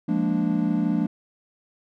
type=chord; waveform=triangle; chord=Bb dominant seventh; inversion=second; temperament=equal; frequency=174.61 / 207.7 / 233.1 / 293.7 Hz; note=F3 / Ab3 / Bb3 / D4; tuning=0 / 0 / 0 / 0 cents; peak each=-24 dBFS; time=0.08-1.07 s; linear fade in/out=10 ms; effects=none